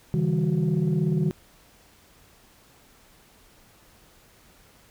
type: tone cluster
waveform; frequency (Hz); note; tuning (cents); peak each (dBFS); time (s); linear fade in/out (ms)
sine; 140.5 / 160.8 / 197.4 / 369.7; C#3 / E3 / G3 / F#4; +24 / -43 / +12 / -1; -26 / -22 / -27 / -30; 0.14-1.31; 0
effects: tanh soft clip ceiling -14 dBFS + pink hiss -56 dBFS RMS until 4.9 s